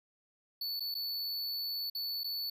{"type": "tone with dropouts", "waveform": "square", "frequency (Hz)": 4459, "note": "C#8", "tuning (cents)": 9, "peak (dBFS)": -35, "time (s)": [0.61, 2.5], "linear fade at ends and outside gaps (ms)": 5, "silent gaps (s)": [[0.797, 0.804], [0.943, 0.95], [1.9, 1.949], [2.235, 2.242]], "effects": []}